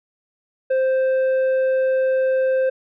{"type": "tone with tanh clipping", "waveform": "triangle", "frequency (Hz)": 523.3, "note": "C5", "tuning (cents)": 0, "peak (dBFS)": -17, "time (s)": [0.7, 2.7], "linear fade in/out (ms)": 10, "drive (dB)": 10, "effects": []}